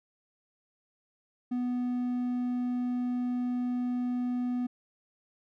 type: tone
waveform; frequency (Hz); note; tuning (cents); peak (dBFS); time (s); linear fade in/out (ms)
triangle; 246.9; B3; 0; -26; 1.51-4.67; 10
effects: none